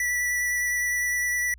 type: tone with vibrato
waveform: square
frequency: 1960 Hz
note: B6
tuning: 14 cents flat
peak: -24 dBFS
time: 0-1.54 s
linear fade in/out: 2 ms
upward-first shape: triangle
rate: 9.8 Hz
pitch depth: 13 cents each way
effects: added 60 Hz sine -46 dBFS peak until 1.58 s